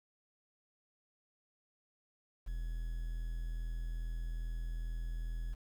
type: tone with quantisation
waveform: triangle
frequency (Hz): 41.2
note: E1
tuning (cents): 0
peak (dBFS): -34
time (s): 2.46-5.55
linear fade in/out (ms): 20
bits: 10
effects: none